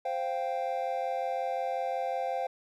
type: chord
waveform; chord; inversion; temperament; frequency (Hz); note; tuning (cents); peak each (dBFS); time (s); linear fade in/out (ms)
triangle; C suspended fourth; none; equal; 523.3 / 698.5 / 784; C5 / F5 / G5; 0 / 0 / 0; -32; 0.05-2.47; 5
effects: none